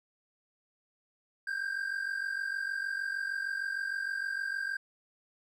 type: tone pair together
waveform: triangle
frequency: 1556.5 / 1603 Hz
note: G6 / G6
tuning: -13 / +38 cents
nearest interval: minor second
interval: 51 cents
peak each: -35 / -32 dBFS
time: 1.47-4.77 s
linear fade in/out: 5 ms
effects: none